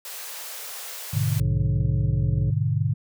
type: high-pass noise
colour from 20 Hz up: white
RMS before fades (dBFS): -36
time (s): 0.05-1.4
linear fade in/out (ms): 2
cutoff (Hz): 420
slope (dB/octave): 48
type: chord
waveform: sine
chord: G# diminished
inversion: none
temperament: just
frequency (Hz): 103.83 / 124.59 / 149.51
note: G#2 / B2 / D3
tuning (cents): 0 / +16 / +31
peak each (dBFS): -24 / -25 / -25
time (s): 1.13-2.94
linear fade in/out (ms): 10
type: harmonic tone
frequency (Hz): 60.5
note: B1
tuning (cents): -35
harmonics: 1 / 3 / 5 / 7 / 9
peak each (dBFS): -27 / -37 / -41 / -44 / -46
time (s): 1.39-2.51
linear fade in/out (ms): 10
effects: none